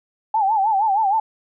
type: tone with vibrato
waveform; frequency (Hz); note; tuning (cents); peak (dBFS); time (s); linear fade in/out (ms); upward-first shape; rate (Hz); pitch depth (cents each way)
sine; 830; G#5; -1; -15; 0.34-1.2; 5; sine; 6.4; 140
effects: none